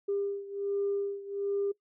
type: beating tone pair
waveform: sine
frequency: 400.1 / 401.4 Hz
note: G4 / G4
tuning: +35 / +41 cents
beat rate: 1.3 Hz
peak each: -31 / -34 dBFS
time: 0.08-1.72 s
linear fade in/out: 10 ms
effects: noise-tail reverb RT60 0.1 s tail -20 dB re dry + tanh soft clip ceiling -22 dBFS